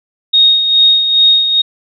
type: tone with tremolo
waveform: sine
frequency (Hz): 3729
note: A#7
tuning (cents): 0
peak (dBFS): -4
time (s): 0.33-1.62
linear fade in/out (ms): 10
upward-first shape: sine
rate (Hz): 2.4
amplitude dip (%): 55
effects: none